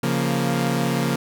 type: chord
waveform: sawtooth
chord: Bb minor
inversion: first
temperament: equal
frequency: 138.59 / 174.61 / 233.1 Hz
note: Db3 / F3 / Bb3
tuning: 0 / 0 / 0 cents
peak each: -20 / -21 / -20 dBFS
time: 0.03-1.16 s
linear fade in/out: 5 ms
effects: none